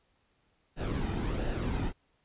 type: noise with flanger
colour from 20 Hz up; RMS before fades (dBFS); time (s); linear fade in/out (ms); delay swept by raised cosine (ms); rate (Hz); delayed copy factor
brown; -32; 0.76-1.93; 50; 0.89 to 1.84; 1.4; -0.5
effects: pink hiss -72 dBFS RMS until 2.24 s + resampled to 8000 Hz